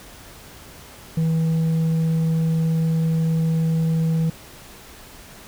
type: tone with tanh clipping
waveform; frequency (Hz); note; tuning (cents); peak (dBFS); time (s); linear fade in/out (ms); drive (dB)
sine; 162; E3; -30; -18; 1.17-4.3; 5; 4
effects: pink hiss -43 dBFS RMS until 5.47 s